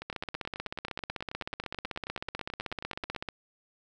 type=two click trains; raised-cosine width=0.3 ms; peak=-18 / -22 dBFS; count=52 / 30; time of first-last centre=0.1-3.288 / 0.02-3.148 s; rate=16 / 9.27 Hz; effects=none